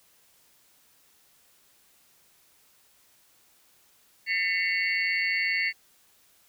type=tone cluster; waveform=sine; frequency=1792 / 2026 / 2204 / 2747 / 4483 Hz; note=A6 / B6 / C#7 / F7 / C#8; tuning=+31 / +44 / -11 / -29 / +19 cents; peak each=-33 / -28 / -28 / -35 / -35 dBFS; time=4.26-5.73 s; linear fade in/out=50 ms; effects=white hiss -62 dBFS RMS until 6.48 s